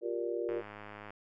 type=chord; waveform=sine; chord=G minor seventh; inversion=third; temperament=just; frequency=352.8 / 392 / 470.4 / 588 Hz; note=F4 / G4 / Bb4 / D5; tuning=+18 / 0 / +16 / +2 cents; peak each=-36 / -40 / -36 / -41 dBFS; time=0.01-0.63 s; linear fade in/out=50 ms
type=click train; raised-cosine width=0.5 ms; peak=-31 dBFS; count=65; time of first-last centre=0.49-1.105 s; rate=104 Hz
effects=none